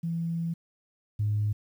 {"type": "tone pair in turn", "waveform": "sine", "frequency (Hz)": [167, 105.01], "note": ["E3", "G#2"], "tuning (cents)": [23, 20], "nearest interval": "minor sixth", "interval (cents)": 803, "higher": "first", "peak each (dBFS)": [-27, -23], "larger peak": "second", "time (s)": [[0.03, 0.54], [1.19, 1.53]], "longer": "first", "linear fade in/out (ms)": 10, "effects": ["tanh soft clip ceiling -19 dBFS", "10-bit"]}